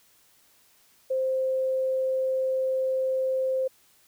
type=tone; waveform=sine; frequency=523.3 Hz; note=C5; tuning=in tune; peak=-23 dBFS; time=1.1-3.68 s; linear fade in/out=10 ms; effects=white hiss -61 dBFS RMS until 4.07 s